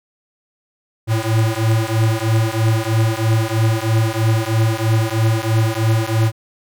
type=beating tone pair; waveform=square; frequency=110 / 113.1 Hz; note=A2 / A2; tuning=0 / +48 cents; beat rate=3.1 Hz; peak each=-18 dBFS; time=1.07-6.32 s; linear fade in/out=50 ms; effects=none